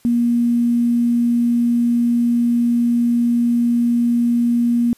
sine tone with quantisation, 237.7 Hz, A#3, 34 cents sharp, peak -13 dBFS, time 0.05-4.93 s, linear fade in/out 0 ms, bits 7, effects white hiss -55 dBFS RMS until 4.97 s + resampled to 32000 Hz

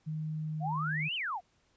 sine tone with pitch glide, 155.56 to 154.49 Hz, D#3 to D#3, 0 to -12 cents, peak -33 dBFS, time 0.06-1.09 s, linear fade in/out 20 ms, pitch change -12 cents, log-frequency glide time 0.28-0.87 s
sine exponential two-way sweep, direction up then down, 660 to 3136 to 660 Hz, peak -32 dBFS, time 0.6-1.41 s, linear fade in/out 50 ms, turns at 1.15 s
effects pink hiss -71 dBFS RMS until 1.76 s + resampled to 16000 Hz

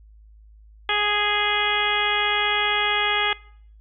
harmonic tone, 415.3 Hz, G#4, in tune, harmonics 1 / 2 / 3 / 4 / 5 / 6 / 7 / 8, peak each -31 / -27 / -28 / -27 / -27 / -29 / -30 / -26 dBFS, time 0.89-3.33 s, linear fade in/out 2 ms, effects noise-tail reverb RT60 0.6 s tail -22 dB re dry + added 53 Hz sine -46 dBFS peak until 3.8 s

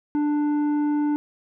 sine tone with tanh clipping, 295.4 Hz, D4, 10 cents sharp, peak -21 dBFS, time 0.15-1.16 s, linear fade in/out 0 ms, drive 8 dB, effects none

